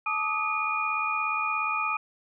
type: tone cluster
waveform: sine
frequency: 868 / 1185 / 1262 / 2445 Hz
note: A5 / D6 / D#6 / D#7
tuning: -24 / +15 / +24 / -31 cents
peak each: -34 / -34 / -29 / -29 dBFS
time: 0.06-1.97 s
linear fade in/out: 5 ms
effects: none